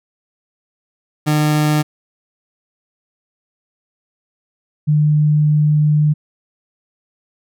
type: tone pair in turn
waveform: 30% pulse / sine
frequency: 151.2 / 150.53 Hz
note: D#3 / D3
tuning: -49 / +43 cents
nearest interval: unison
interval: 8 cents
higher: first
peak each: -10 dBFS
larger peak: neither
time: 1.26-1.83 / 4.87-6.14 s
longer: second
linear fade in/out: 20 ms
effects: none